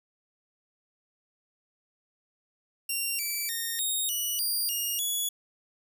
5% pulse tone with pitch steps, 2764 / 2318 / 1840 / 3727 / 2940 / 4782 / 2843 / 3400 Hz, F7 / D7 / A#6 / A#7 / F#7 / D8 / F7 / G#7, -19 / -23 / -23 / -1 / -12 / +30 / +30 / +40 cents, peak -20 dBFS, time 2.89-5.29 s, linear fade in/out 5 ms, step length 300 ms, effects none

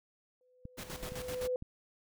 sine tone with exponential growth, 503 Hz, B4, 32 cents sharp, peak -29 dBFS, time 0.41-1.56 s, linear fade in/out 1 ms, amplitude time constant 250 ms
clicks, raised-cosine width 5 ms, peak -31 dBFS, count 4, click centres 0.654 / 1.034 / 1.121 / 1.624 s
pink noise with tremolo, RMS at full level -42 dBFS, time 0.77-1.48 s, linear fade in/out 20 ms, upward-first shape square, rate 7.8 Hz, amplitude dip 65%
effects none

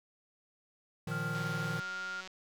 square chord, Bb suspended fourth, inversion none, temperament equal with one note detuned, 116.54 / 154.13 / 174.61 Hz, Bb2 / Eb3 / F3, 0 / -16 / 0 cents, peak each -42 / -38 / -41 dBFS, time 1.07-1.8 s, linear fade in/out 5 ms
sine tone with pitch glide, 1396.9 to 1405.8 Hz, F6 to F6, 0 to +11 cents, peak -37 dBFS, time 1.11-2.21 s, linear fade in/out 5 ms, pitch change +11 cents, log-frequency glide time 1.37-1.87 s
click train, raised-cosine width 0.2 ms, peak -29 dBFS, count 174, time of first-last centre 1.35-2.275 s, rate 187 Hz
effects none

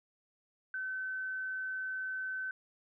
sine tone, 1526 Hz, G6, 47 cents flat, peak -35 dBFS, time 0.74-2.51 s, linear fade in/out 2 ms, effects none

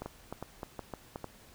two click trains, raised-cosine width 1 ms, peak -24 / -24 dBFS, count 5 / 4, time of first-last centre 0.02-1.243 / 0.06-1.159 s, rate 3.27 / 2.73 Hz, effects pink hiss -57 dBFS RMS until 1.54 s

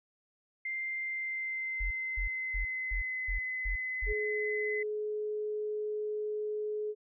sine tone with pitch glide, 2093 to 2029 Hz, C7 to B6, 0 to +46 cents, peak -33 dBFS, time 0.65-4.83 s, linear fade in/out 5 ms, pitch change -54 cents, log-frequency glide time 1-3.36 s
sine tone bursts, 43.65 Hz, F1, in tune, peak -31 dBFS, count 7, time 1.8-4.13 s, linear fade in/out 10 ms, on 110 ms, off 260 ms
sine tone, 423.7 Hz, G#4, 35 cents sharp, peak -32 dBFS, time 4.06-6.95 s, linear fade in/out 50 ms
effects none

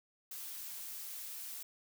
blue noise, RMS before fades -45 dBFS, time 0.31-1.63 s, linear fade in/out 5 ms, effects none

